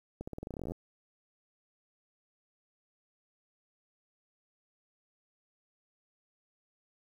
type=accelerating click train; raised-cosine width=2 ms; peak=-26 dBFS; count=18; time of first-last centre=0.21-0.719 s; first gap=65 ms; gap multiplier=0.89; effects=10-bit